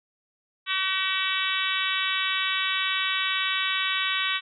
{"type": "harmonic tone", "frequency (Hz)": 379.9, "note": "F#4", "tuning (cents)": 46, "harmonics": [3, 4, 5, 6, 7, 8, 9, 10], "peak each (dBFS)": [-32, -32, -32, -32, -32, -32, -32, -32], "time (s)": [0.66, 4.41], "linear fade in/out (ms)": 50, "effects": []}